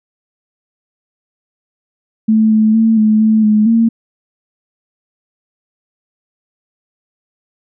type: tone with pitch steps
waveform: sine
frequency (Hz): 219 / 217.2 / 223.9 / 215.5 / 218.6 / 212.9 / 228.3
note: A3 / A3 / A3 / A3 / A3 / G#3 / A#3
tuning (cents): -8 / -22 / +30 / -36 / -11 / +43 / -36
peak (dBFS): -7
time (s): 2.28-3.89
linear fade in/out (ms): 10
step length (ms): 230
effects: none